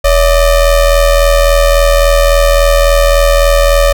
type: ring-modulated tone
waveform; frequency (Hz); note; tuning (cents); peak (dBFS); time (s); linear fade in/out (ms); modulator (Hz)
square; 303.8; D#4; -41; -3; 0.04-3.93; 10; 262
effects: none